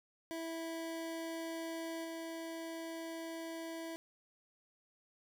25% pulse tone with level steps, 328.5 Hz, E4, 6 cents flat, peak -36 / -38 dBFS, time 0.31-3.96 s, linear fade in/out 0 ms, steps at 2.04 s, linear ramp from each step 10 ms, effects none

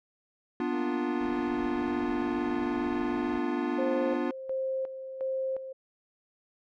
square chord, B diminished, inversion none, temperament equal, 246.9 / 293.7 / 349.2 Hz, B3 / D4 / F4, 0 / 0 / 0 cents, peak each -33 dBFS, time 0.6-4.31 s, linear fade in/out 2 ms
15% pulse tone with pitch glide, 233.1 to 226.1 Hz, A#3 to A3, 0 to +47 cents, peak -34 dBFS, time 0.7-4.2 s, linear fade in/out 50 ms, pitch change -53 cents, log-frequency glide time 1.41-2.73 s
pink noise, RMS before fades -45 dBFS, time 1.2-3.4 s, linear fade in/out 20 ms
sine tone with tremolo, 528 Hz, C5, 16 cents sharp, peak -28 dBFS, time 3.78-5.73 s, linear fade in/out 10 ms, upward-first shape square, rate 1.4 Hz, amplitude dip 65%
effects low-pass 2000 Hz 12 dB/octave

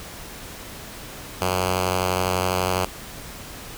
5% pulse tone with notch filter, 92 Hz, F#2, 9 cents flat, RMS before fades -23 dBFS, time 1.41-2.85 s, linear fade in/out 5 ms, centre 250 Hz, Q 1.4, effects pink hiss -38 dBFS RMS until 3.77 s

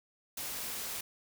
white noise, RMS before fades -39 dBFS, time 0.37-1.01 s, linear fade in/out 5 ms, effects none

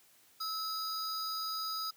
square tone pair together, 1300 / 4918 Hz, E6 / D#8, -24 / -21 cents, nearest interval octave + major seventh, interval 2303 cents, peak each -39 / -38 dBFS, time 0.4-1.91 s, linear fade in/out 10 ms, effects white hiss -64 dBFS RMS until 1.96 s + high-pass 80 Hz 12 dB/octave

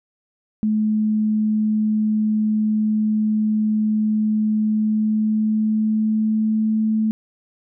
sine tone with pitch glide, 214.8 to 218.2 Hz, A3 to A3, -41 to -14 cents, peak -16 dBFS, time 0.63-7.11 s, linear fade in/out 0 ms, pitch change +27 cents, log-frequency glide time 4.6-6.81 s, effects none

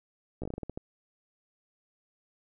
slowing click train, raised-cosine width 2 ms, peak -23 dBFS, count 10, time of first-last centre 0.42-0.775 s, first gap 15 ms, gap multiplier 1.23, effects none

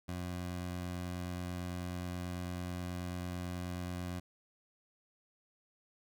20% pulse tone, 89.2 Hz, F2, 37 cents sharp, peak -33 dBFS, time 0.08-4.2 s, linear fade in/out 10 ms, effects none

